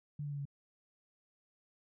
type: tone with pitch steps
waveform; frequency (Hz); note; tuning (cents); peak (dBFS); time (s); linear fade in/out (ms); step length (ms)
sine; 146.83 / 144.81 / 142.81 / 140.85; D3 / D3 / D3 / C#3; 0 / -24 / -48 / +28; -37; 0.19-0.454; 5; 66
effects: none